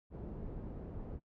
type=low-pass noise; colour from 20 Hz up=pink; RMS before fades=-44 dBFS; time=0.1-1.2 s; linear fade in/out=50 ms; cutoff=430 Hz; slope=12 dB/octave; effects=noise-tail reverb RT60 0.1 s tail -24 dB re dry